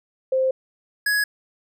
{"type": "tone pair in turn", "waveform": ["sine", "square"], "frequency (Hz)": [523.3, 1674.4], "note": ["C5", "G#6"], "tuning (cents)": [0, 14], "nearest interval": "octave + minor sixth", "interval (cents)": 2014, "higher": "second", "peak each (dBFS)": [-17, -19], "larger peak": "first", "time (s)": [[0.32, 0.51], [1.06, 1.24]], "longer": "first", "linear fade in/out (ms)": 5, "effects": []}